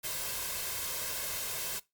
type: noise with comb filter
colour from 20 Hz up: white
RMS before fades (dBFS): -36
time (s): 0.03-1.8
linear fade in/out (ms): 20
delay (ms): 1.9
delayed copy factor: +0.55
effects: noise-tail reverb RT60 0.2 s tail -20 dB re dry + Opus 48 kbps